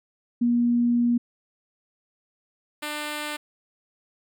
sine / 5% pulse tone pair in turn, 239.1 / 298.8 Hz, A#3 / D4, +44 / +30 cents, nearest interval major third, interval 386 cents, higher second, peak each -18 dBFS, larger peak neither, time 0.41-1.18 / 2.82-3.37 s, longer first, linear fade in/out 10 ms, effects none

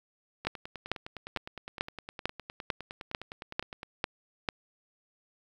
two click trains, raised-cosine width 0.3 ms, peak -12 / -24 dBFS, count 10 / 34, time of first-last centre 0.47-4.488 / 0.45-3.831 s, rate 2.24 / 9.76 Hz, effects 9-bit

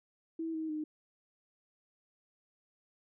sine tone with pitch steps, 325.8 / 317.5 / 306.7 Hz, E4 / D#4 / D#4, -20 / +35 / -25 cents, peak -34 dBFS, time 0.39-0.84 s, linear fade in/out 5 ms, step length 150 ms, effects none

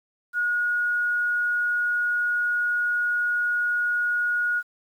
sine tone, 1446 Hz, F#6, 40 cents flat, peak -21 dBFS, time 0.33-4.63 s, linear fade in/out 50 ms, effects 9-bit

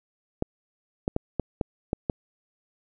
clicks, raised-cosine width 2 ms, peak -11 dBFS, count 7, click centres 0.424 / 1.079 / 1.164 / 1.397 / 1.612 / 1.931 / 2.098 s, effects none

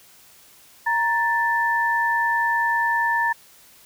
sine tone pair together, 935 / 1765 Hz, A#5 / A6, +5 / +5 cents, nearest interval major seventh, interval 1100 cents, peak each -21 dBFS, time 0.86-3.33 s, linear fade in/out 10 ms, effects white hiss -51 dBFS RMS until 3.85 s

